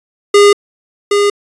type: tone with echo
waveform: square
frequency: 407.6 Hz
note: G#4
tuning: 32 cents flat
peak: -4 dBFS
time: 0.34-0.53 s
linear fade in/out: 5 ms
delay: 770 ms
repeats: 1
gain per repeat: -5 dB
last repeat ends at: 1.3 s
effects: resampled to 22050 Hz